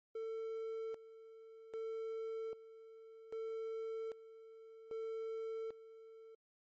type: tone with tremolo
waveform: triangle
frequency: 447.1 Hz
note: A4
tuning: 28 cents sharp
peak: -38 dBFS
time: 0.15-6.35 s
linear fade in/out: 5 ms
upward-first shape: square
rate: 0.63 Hz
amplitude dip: 80%
effects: MP3 32 kbps